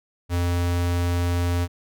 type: tone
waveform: square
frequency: 87.4 Hz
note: F2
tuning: 2 cents sharp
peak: -21 dBFS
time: 0.29-1.68 s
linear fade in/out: 50 ms
effects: none